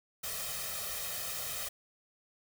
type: noise with comb filter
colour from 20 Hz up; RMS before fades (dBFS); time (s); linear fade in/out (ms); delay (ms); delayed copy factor
white; -38; 0.23-1.69; 10; 1.6; +0.85
effects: none